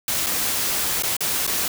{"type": "noise with dropouts", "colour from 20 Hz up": "white", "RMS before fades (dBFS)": -23, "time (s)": [0.08, 1.68], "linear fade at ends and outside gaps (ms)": 2, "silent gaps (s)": [[0.263, 0.267], [1.024, 1.034], [1.167, 1.206], [1.467, 1.475]], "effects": []}